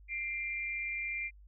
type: tone pair together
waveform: sine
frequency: 2093 / 2376 Hz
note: C7 / D7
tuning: 0 / +20 cents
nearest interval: major second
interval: 220 cents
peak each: -38 / -36 dBFS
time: 0.08-1.31 s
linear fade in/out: 50 ms
effects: added 50 Hz sine -53 dBFS peak until 1.47 s